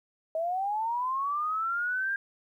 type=linear sweep; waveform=sine; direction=up; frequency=631 to 1614 Hz; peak=-27 dBFS; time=0.35-2.16 s; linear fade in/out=2 ms; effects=11-bit